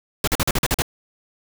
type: noise bursts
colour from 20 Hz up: pink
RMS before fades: -19 dBFS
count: 8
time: 0.24-0.821 s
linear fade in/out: 2 ms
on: 35 ms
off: 43 ms
effects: none